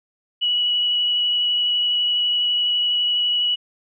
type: tone with vibrato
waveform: sine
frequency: 2933 Hz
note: F#7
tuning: 16 cents flat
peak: -17 dBFS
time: 0.41-3.56 s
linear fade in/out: 20 ms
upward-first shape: square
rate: 12 Hz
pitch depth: 8 cents each way
effects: none